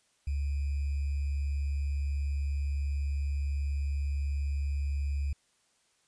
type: tone with sample-and-hold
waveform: sine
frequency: 70.7 Hz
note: C#2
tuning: 35 cents sharp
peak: -28 dBFS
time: 0.27-5.33 s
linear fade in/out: 5 ms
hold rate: 2450 Hz
effects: white hiss -70 dBFS RMS until 6.07 s + resampled to 22050 Hz